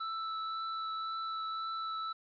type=tone with vibrato; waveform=square; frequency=1318.5 Hz; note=E6; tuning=in tune; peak=-36 dBFS; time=0-2.13 s; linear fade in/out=10 ms; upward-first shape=triangle; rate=1.9 Hz; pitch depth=10 cents each way; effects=resampled to 11025 Hz + 11-bit